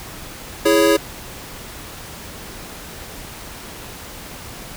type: chord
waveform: square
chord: C# minor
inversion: first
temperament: equal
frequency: 329.6 / 415.3 / 554.4 Hz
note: E4 / G#4 / C#5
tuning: 0 / 0 / 0 cents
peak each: -17 dBFS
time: 0.65-0.97 s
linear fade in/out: 10 ms
effects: pink hiss -35 dBFS RMS until 4.76 s